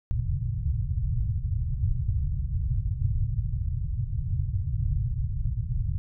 white low-pass noise, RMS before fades -27 dBFS, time 0.11-5.98 s, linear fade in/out 0 ms, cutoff 130 Hz, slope 48 dB/octave, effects none

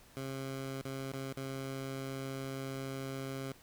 15% pulse tone with dropouts, 134.5 Hz, C3, 48 cents sharp, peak -32 dBFS, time 0.17-3.52 s, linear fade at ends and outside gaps 0 ms, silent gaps 0.815-0.854 / 1.119-1.137 / 1.326-1.37 s, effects pink hiss -60 dBFS RMS until 3.62 s

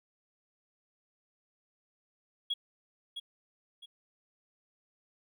triangle tone with echo, 3322 Hz, G#7, in tune, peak -25 dBFS, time 2.5-2.54 s, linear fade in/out 10 ms, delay 660 ms, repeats 2, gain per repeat -10 dB, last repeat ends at 3.86 s, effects tanh soft clip ceiling -27 dBFS

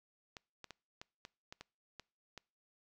clicks, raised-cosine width 0.2 ms, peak -30 dBFS, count 9, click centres 0.368 / 0.643 / 0.707 / 1.015 / 1.251 / 1.525 / 1.61 / 1.997 / 2.377 s, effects noise-tail reverb RT60 0.4 s tail -26 dB re dry

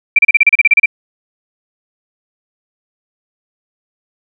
sine tone bursts, 2349 Hz, D7, in tune, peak -3 dBFS, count 12, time 0.16-0.859 s, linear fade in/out 5 ms, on 28 ms, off 33 ms, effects none

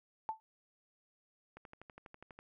sine tone with exponential decay, 880 Hz, A5, in tune, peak -30 dBFS, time 0.29-0.4 s, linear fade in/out 0 ms, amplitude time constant 23 ms
click train, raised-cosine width 0.5 ms, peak -36 dBFS, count 11, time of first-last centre 1.57-2.39 s, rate 12.2 Hz
effects none

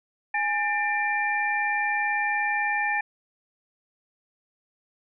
sine tone cluster, 828 / 1791 / 2368 Hz, G#5 / A6 / D7, -5 / +30 / +14 cents, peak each -27 / -26 / -29 dBFS, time 0.34-3.01 s, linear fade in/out 5 ms, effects none

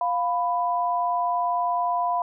sine tone pair together, 702.2 / 993 Hz, F5 / B5, +9 / +9 cents, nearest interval tritone, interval 600 cents, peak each -24 dBFS, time 0.01-2.22 s, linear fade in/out 2 ms, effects none

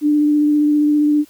sine tone with vibrato, 297.1 Hz, D4, 20 cents sharp, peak -11 dBFS, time 0.01-1.25 s, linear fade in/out 50 ms, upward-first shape sine, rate 15 Hz, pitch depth 13 cents each way, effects white hiss -50 dBFS RMS until 1.29 s

